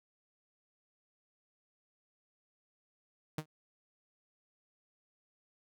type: tone with exponential decay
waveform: sawtooth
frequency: 155 Hz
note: D#3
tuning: 6 cents flat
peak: -29 dBFS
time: 3.38-3.46 s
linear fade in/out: 5 ms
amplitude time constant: 16 ms
effects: none